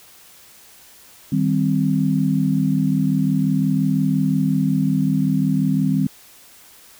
sine chord, C minor, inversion first, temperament equal, 155.56 / 196 / 261.6 Hz, Eb3 / G3 / C4, 0 / 0 / 0 cents, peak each -20 dBFS, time 1.32-6.07 s, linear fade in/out 5 ms, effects white hiss -47 dBFS RMS until 6.99 s

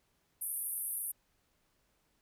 white band-pass noise, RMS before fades -38 dBFS, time 0.41-1.12 s, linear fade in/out 10 ms, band 9300 to 13000 Hz, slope 96 dB/octave, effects pink hiss -75 dBFS RMS until 2.21 s

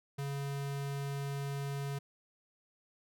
square tone, 140 Hz, C#3, 18 cents sharp, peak -36 dBFS, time 0.18-1.99 s, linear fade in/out 10 ms, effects none

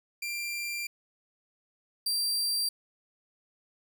sawtooth tone pair in turn, 2374 / 4712 Hz, D7 / D8, +18 / +5 cents, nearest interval octave, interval 1187 cents, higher second, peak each -29 / -24 dBFS, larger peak second, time 0.22-0.87 / 2.06-2.69 s, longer first, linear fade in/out 5 ms, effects none

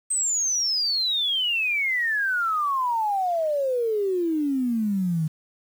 sine exponential sweep, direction down, 8372 to 152.8 Hz, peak -21 dBFS, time 0.1-5.28 s, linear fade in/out 10 ms, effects 8-bit

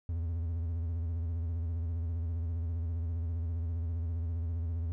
triangle tone with vibrato, 83.3 Hz, E2, 19 cents sharp, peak -29 dBFS, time 0.09-4.92 s, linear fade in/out 0 ms, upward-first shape square, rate 15 Hz, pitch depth 62 cents each way, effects none

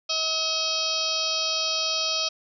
harmonic tone, 639 Hz, D#5, 46 cents sharp, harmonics 1 / 2 / 4 / 5 / 6 / 7 / 8 / 9, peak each -34 / -35 / -33 / -31 / -33 / -30 / -29 / -33 dBFS, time 0.09-2.29 s, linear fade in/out 10 ms, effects none

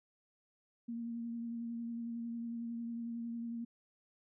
sine tone with vibrato, 233.1 Hz, A#3, in tune, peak -38 dBFS, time 0.88-3.65 s, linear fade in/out 10 ms, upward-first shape triangle, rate 11 Hz, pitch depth 23 cents each way, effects none

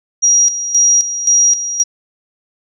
sine tone with tremolo, 5730 Hz, F8, 44 cents sharp, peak -7 dBFS, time 0.22-1.84 s, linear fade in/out 20 ms, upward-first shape square, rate 1.9 Hz, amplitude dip 70%, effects none

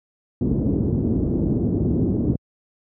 white low-pass noise, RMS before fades -20 dBFS, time 0.41-2.36 s, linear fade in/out 5 ms, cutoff 320 Hz, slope 24 dB/octave, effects high-pass 60 Hz 12 dB/octave

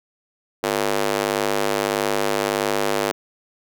square tone with high-pass filter, 50.8 Hz, G#1, 38 cents flat, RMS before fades -22 dBFS, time 0.63-3.12 s, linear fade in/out 10 ms, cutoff 430 Hz, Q 1.3, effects none

